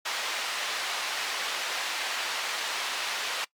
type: band-pass noise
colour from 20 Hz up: white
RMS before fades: -32 dBFS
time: 0.05-3.45 s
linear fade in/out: 10 ms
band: 670 to 3800 Hz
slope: 12 dB/octave
effects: noise-tail reverb RT60 0.1 s tail -22 dB re dry + Opus 48 kbps